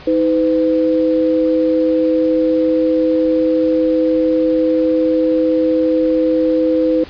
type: tone pair together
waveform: sine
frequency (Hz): 317.2 / 505.9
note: D#4 / B4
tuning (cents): +33 / +42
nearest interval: minor sixth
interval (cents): 809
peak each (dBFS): -14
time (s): 0.07-7.04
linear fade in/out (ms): 5
effects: pink hiss -37 dBFS RMS until 7.09 s + resampled to 11025 Hz